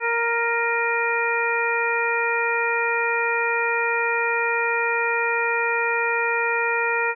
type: harmonic tone with a mistuned harmonic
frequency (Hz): 466.2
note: A#4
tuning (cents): 0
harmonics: 1 / 2 / 3 / 4 / 5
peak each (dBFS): -26 / -26 / -26 / -26 / -26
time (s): 0-7.15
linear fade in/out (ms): 50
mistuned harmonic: 5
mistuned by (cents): +55
effects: none